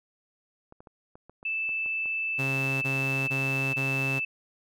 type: clicks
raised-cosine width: 1 ms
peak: -34 dBFS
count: 9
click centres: 0.724 / 0.805 / 0.872 / 1.155 / 1.296 / 1.429 / 1.692 / 1.861 / 2.058 s
type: tone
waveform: sine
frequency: 2637 Hz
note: E7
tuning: in tune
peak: -27 dBFS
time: 1.45-4.25 s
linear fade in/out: 5 ms
type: tone bursts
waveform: sawtooth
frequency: 134.8 Hz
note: C#3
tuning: 48 cents flat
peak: -25 dBFS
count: 4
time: 2.38-4.2 s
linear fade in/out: 20 ms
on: 440 ms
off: 20 ms
effects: none